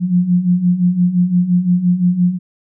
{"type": "beating tone pair", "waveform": "sine", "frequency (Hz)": [174.5, 180.3], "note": ["F3", "F#3"], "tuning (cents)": [-1, -45], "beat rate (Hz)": 5.8, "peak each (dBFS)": [-17, -12], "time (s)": [0, 2.39], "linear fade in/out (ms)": 50, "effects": []}